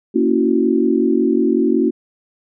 sine chord, F# dominant seventh, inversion first, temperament equal with one note detuned, 233.1 / 278.5 / 329.6 / 370 Hz, A#3 / C#4 / E4 / F#4, 0 / +8 / 0 / 0 cents, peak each -18 dBFS, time 0.14-1.91 s, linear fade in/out 20 ms, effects none

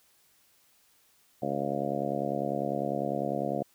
harmonic tone, 70 Hz, C#2, 18 cents sharp, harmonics 2 / 3 / 4 / 5 / 6 / 7 / 8 / 9 / 10, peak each -39 / -36 / -37 / -38 / -41 / -38 / -35 / -37 / -35 dBFS, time 1.42-3.63 s, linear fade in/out 5 ms, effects white hiss -65 dBFS RMS until 3.74 s

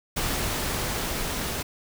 pink noise with level ramp, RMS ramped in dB -27 to -30 dBFS, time 0.16-1.63 s, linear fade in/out 10 ms, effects none

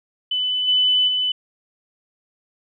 sine tone with level steps, 3003 Hz, F#7, 25 cents sharp, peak -19 / -14 / -18 dBFS, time 0.31-1.32 s, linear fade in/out 5 ms, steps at 0.67 / 1.07 s, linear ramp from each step 20 ms, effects none

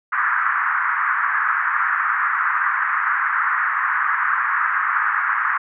pink band-pass noise, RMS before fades -20 dBFS, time 0.12-5.58 s, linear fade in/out 10 ms, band 1100 to 1800 Hz, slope 48 dB/octave, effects none

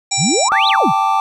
harmonic tone, 784 Hz, G5, in tune, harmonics 1 / 3 / 5 / 7 / 9 / 10, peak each -24 / -25 / -24 / -22 / -20 / -20 dBFS, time 0.11-0.49 s, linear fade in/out 10 ms
sine exponential two-way sweep, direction up then down, 110 to 4186 to 110 Hz, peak -14 dBFS, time 0.17-0.93 s, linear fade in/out 50 ms, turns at 0.68 s
triangle chord, G suspended second, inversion none, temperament equal, 784 / 880 / 1174.7 Hz, G5 / A5 / D6, 0 / 0 / 0 cents, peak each -15 dBFS, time 0.52-1.2 s, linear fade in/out 0 ms
effects none

